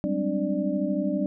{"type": "tone cluster", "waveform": "sine", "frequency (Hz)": [190.8, 203.4, 261.5, 296.1, 590], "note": ["G3", "G#3", "C4", "D4", "D5"], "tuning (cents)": [-47, -36, -1, 14, 8], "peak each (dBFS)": [-29, -31, -31, -28, -31], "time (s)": [0.04, 1.26], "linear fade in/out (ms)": 0, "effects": []}